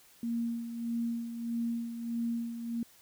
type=tone with tremolo; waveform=sine; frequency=233.1 Hz; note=A#3; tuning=in tune; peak=-29 dBFS; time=0.23-2.83 s; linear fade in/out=2 ms; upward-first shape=sine; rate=1.6 Hz; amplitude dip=60%; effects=white hiss -60 dBFS RMS until 3.01 s